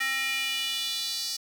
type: tone with high-pass filter sweep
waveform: square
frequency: 267.1 Hz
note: C4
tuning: 36 cents sharp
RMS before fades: -30 dBFS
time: 0-1.37 s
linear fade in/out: 10 ms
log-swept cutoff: 1900 to 4900 Hz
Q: 3.5
effects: 8-bit